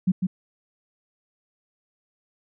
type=tone with echo; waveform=sine; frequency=185 Hz; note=F#3; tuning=in tune; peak=-16 dBFS; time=0.07-0.12 s; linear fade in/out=10 ms; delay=150 ms; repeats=1; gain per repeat=-4 dB; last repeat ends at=0.27 s; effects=none